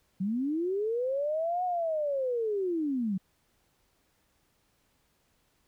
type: linear two-way sweep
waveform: sine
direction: up then down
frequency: 179.6 to 736 to 179.6 Hz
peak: -27 dBFS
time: 0.2-3.18 s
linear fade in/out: 10 ms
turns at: 1.64 s
effects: pink hiss -71 dBFS RMS until 5.67 s